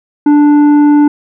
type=tone with tanh clipping; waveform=triangle; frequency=293.7 Hz; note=D4; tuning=in tune; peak=-5 dBFS; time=0.26-1.08 s; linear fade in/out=5 ms; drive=12 dB; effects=none